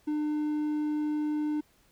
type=tone; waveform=triangle; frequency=301 Hz; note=D4; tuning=43 cents sharp; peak=-25 dBFS; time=0.07-1.61 s; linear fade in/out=10 ms; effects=pink hiss -65 dBFS RMS until 1.91 s